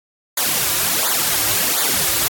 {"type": "noise with flanger", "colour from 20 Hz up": "white", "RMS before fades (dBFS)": -18, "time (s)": [0.37, 2.28], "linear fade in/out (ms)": 5, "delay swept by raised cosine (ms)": [0.35, 4.65], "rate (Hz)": 1.4, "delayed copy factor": -1, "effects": ["AAC 64 kbps"]}